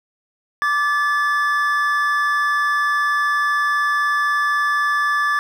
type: tone pair together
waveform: triangle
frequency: 1171.7 / 1728 Hz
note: D6 / A6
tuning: -4 / -32 cents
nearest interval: perfect fifth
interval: 672 cents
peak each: -17 dBFS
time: 0.62-5.39 s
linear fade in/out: 0 ms
effects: none